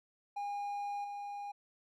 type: tone with level steps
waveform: triangle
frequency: 813 Hz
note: G#5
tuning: 37 cents flat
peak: -34 / -38 dBFS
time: 0.36-1.52 s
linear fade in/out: 10 ms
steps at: 1.04 s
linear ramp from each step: 5 ms
effects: none